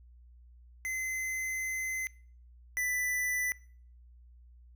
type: tone pair in turn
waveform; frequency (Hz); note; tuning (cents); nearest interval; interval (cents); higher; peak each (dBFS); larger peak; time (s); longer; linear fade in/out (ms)
square; 2051 / 1988; C7 / B6; -35 / +11; minor second; 54; first; -33 / -30; second; 0.85-2.07 / 2.77-3.52; first; 0
effects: noise-tail reverb RT60 0.5 s tail -22 dB re dry + added 60 Hz sine -53 dBFS peak until 4.75 s